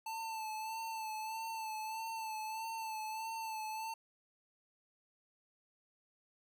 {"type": "tone with vibrato", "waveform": "square", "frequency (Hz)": 884, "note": "A5", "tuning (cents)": 8, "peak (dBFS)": -40, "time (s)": [0.06, 3.94], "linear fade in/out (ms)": 5, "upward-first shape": "sine", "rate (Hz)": 1.6, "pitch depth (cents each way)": 36, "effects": []}